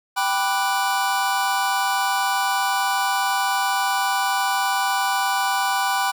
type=chord; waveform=square; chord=G major seventh; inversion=none; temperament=equal; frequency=784 / 987.8 / 1174.7 / 1480 Hz; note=G5 / B5 / D6 / F#6; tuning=0 / 0 / 0 / 0 cents; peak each=-24 / -25 / -29 / -27 dBFS; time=0.16-6.12 s; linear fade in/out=20 ms; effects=none